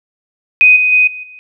sine tone with level steps, 2500 Hz, D#7, 8 cents sharp, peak -3 / -9 / -6 / -24 / -33 dBFS, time 0.61-1.39 s, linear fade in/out 0 ms, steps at 0.76 / 0.92 / 1.07 / 1.23 s, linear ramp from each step 5 ms, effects none

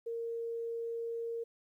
sine tone, 462.6 Hz, A#4, 13 cents flat, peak -35 dBFS, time 0.06-1.44 s, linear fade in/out 10 ms, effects 12-bit

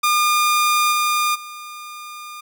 sawtooth tone with level steps, 1210 Hz, D#6, 49 cents flat, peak -11 / -13 / -29 dBFS, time 0.03-2.41 s, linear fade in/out 10 ms, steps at 0.91 / 1.34 s, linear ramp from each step 20 ms, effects none

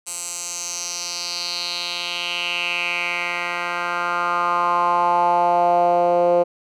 10% pulse tone with band-pass filter sweep, 174.61 Hz, F3, in tune, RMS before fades -21 dBFS, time 0.06-6.44 s, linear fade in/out 20 ms, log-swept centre 8300 to 520 Hz, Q 3.8, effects none

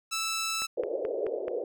10% pulse tone, 1318.5 Hz, E6, in tune, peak -21 dBFS, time 0.11-0.67 s, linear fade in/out 20 ms
click train, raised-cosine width 0.5 ms, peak -26 dBFS, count 5, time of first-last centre 0.62-1.482 s, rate 4.64 Hz
pink band-pass noise, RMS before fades -32 dBFS, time 0.77-1.64 s, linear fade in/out 2 ms, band 390 to 570 Hz, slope 48 dB/octave
effects none

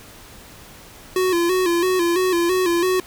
square tone with vibrato, 356.2 Hz, F4, 34 cents sharp, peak -17 dBFS, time 1.16-3 s, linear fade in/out 2 ms, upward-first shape square, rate 3 Hz, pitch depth 69 cents each way, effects pink hiss -43 dBFS RMS until 3.06 s

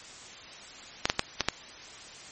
clicks, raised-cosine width 0.2 ms, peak -5 dBFS, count 5, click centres 1.055 / 1.099 / 1.194 / 1.407 / 1.486 s, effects white hiss -46 dBFS RMS until 2.31 s + MP3 32 kbps

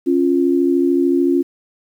sine tone pair together, 275 / 348.5 Hz, C#4 / F4, -14 / -4 cents, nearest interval major third, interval 410 cents, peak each -15 dBFS, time 0.06-1.43 s, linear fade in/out 20 ms, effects 8-bit

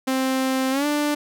sawtooth tone with pitch glide, 262.6 to 294.8 Hz, C4 to D4, +6 to +7 cents, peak -16 dBFS, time 0.07-1.15 s, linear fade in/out 10 ms, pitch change +201 cents, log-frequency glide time 0.71-0.86 s, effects none

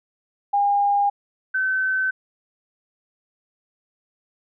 sine tone pair in turn, 810 / 1529.1 Hz, G#5 / G6, -43 / -43 cents, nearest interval major seventh, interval 1100 cents, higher second, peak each -16 / -19 dBFS, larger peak first, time 0.53-1.1 / 1.54-2.11 s, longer neither, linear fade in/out 10 ms, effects none

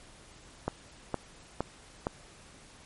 click train, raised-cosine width 1 ms, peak -15 dBFS, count 4, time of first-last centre 0.68-2.069 s, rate 2.16 Hz, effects pink hiss -54 dBFS RMS until 2.85 s + MP3 48 kbps

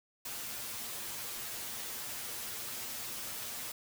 white noise with comb filter, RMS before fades -41 dBFS, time 0.25-3.72 s, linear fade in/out 5 ms, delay 8.5 ms, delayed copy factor +0.85, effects none

